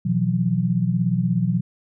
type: chord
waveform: sine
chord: B suspended fourth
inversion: none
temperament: equal with one note detuned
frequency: 123.47 / 164.81 / 181.4 Hz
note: B2 / E3 / F#3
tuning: 0 / 0 / -34 cents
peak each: -23 / -23 / -21 dBFS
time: 0.05-1.61 s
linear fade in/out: 10 ms
effects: none